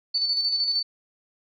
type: tone with tremolo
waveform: sine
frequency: 4497 Hz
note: C#8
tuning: 24 cents sharp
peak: -20 dBFS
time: 0.14-0.83 s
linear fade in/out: 10 ms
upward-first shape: square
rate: 13 Hz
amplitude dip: 40%
effects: none